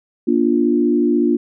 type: chord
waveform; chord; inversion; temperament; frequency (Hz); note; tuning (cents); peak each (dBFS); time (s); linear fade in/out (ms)
sine; Bb major; none; equal with one note detuned; 238.9 / 293.7 / 349.2; Bb3 / D4 / F4; +43 / 0 / 0; -17; 0.27-1.37; 10
effects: none